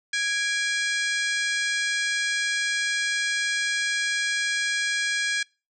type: harmonic tone with a mistuned harmonic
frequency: 827 Hz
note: G#5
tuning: 8 cents flat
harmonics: 2 / 3 / 4 / 5 / 6 / 7 / 8 / 9 / 10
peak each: -26 / -30 / -32 / -34 / -36 / -37 / -38 / -39 / -40 dBFS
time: 0.13-5.43 s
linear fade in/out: 5 ms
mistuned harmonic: 3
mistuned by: -89 cents
effects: noise-tail reverb RT60 0.3 s tail -26 dB re dry